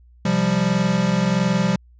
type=chord; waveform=square; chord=C suspended fourth; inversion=none; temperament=equal; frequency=130.81 / 174.61 / 196 Hz; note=C3 / F3 / G3; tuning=0 / 0 / 0 cents; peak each=-26 / -21 / -21 dBFS; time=0.25-1.76 s; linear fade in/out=5 ms; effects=added 60 Hz sine -47 dBFS peak until 1.99 s + resampled to 16000 Hz